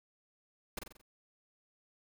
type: noise with echo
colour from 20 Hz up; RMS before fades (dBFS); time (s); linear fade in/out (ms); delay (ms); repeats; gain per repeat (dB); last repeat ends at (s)
pink; -38; 0.77-0.79; 5; 45; 5; -5; 1.015
effects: none